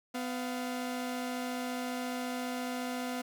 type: tone pair together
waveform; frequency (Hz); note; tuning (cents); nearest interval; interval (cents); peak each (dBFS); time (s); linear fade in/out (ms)
sawtooth; 251 / 698.5; B3 / F5; +28 / 0; octave + tritone; 1772; -31 / -37; 0.14-3.22; 10
effects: none